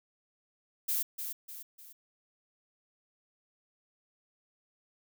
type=noise with echo; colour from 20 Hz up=violet; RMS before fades=-31 dBFS; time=0.88-1.03 s; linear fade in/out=10 ms; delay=300 ms; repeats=3; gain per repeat=-7 dB; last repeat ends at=1.93 s; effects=none